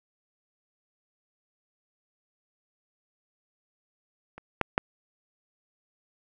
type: clicks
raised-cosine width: 0.5 ms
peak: -27 / -8 / -7 dBFS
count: 3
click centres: 4.38 / 4.613 / 4.779 s
effects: none